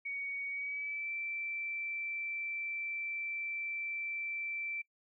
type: tone with pitch glide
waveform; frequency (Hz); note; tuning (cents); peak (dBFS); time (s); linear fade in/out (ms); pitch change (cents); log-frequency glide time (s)
sine; 2242 to 2336; C#7 to D7; +19 to -10; -36; 0.05-4.82; 10; +71; 0.49-1.11
effects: noise-tail reverb RT60 0.1 s tail -24 dB re dry